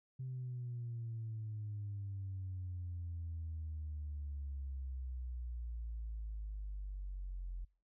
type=exponential sweep; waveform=sine; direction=down; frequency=130.81 to 43.65 Hz; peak=-39 dBFS; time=0.19-7.65 s; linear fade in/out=10 ms; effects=noise-tail reverb RT60 0.4 s tail -26 dB re dry + tanh soft clip ceiling -36 dBFS